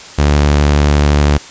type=tone with vibrato; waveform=sawtooth; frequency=73 Hz; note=D2; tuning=10 cents flat; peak=-4 dBFS; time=0.18-1.38 s; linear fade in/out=10 ms; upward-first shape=triangle; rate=12 Hz; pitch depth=15 cents each way; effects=white hiss -33 dBFS RMS until 1.5 s + resampled to 16000 Hz